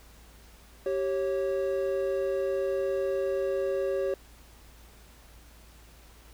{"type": "tone pair together", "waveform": "triangle", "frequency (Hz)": [388.2, 549], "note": ["G4", "C#5"], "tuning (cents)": [-17, -17], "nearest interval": "tritone", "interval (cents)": 600, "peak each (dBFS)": -27, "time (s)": [0.86, 4.14], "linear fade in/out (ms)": 2, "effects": ["added 56 Hz sine -53 dBFS peak until 6.33 s", "pink hiss -56 dBFS RMS until 6.33 s"]}